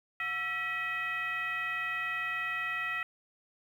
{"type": "tone with frequency modulation", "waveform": "sine", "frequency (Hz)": 1935, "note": "B6", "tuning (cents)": -36, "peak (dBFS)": -31, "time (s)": [0.2, 3.03], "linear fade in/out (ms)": 2, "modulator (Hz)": 603, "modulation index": 1.1, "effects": ["10-bit"]}